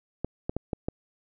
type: clicks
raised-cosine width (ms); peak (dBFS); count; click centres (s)
2; -15; 5; 0.246 / 0.495 / 0.566 / 0.732 / 0.885
effects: none